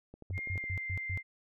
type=click train; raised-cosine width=2 ms; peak=-35 dBFS; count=7; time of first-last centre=0.14-0.64 s; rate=12 Hz
type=tone bursts; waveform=sine; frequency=92.5 Hz; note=F#2; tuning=in tune; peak=-33 dBFS; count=5; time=0.3-1.175 s; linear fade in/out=0 ms; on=79 ms; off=120 ms
type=tone with pitch glide; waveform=sine; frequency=2120 to 2092 Hz; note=C7 to C7; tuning=+22 to -1 cents; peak=-36 dBFS; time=0.33-1.23 s; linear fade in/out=50 ms; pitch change=-23 cents; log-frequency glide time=0.56-0.67 s
effects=none